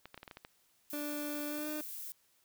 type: clicks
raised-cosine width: 0.3 ms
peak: -31 dBFS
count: 8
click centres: 0.056 / 0.144 / 0.177 / 0.231 / 0.278 / 0.312 / 0.371 / 0.449 s
type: noise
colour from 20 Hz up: violet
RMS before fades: -44 dBFS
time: 0.9-2.12 s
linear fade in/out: 0 ms
type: tone with pitch glide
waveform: 30% pulse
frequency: 293.7 to 303 Hz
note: D4 to D#4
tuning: 0 to -46 cents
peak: -35 dBFS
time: 0.93-1.81 s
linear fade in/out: 2 ms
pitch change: +54 cents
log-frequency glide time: 1.47-1.7 s
effects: white hiss -71 dBFS RMS until 2.44 s